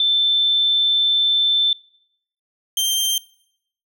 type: tone pair in turn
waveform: sine / sawtooth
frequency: 3540 / 3154 Hz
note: A7 / G7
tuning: +10 / +10 cents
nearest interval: major second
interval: 200 cents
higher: first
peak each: -14 dBFS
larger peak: neither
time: 0-1.73 / 2.77-3.18 s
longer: first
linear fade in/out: 2 ms
effects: noise-tail reverb RT60 0.7 s tail -22 dB re dry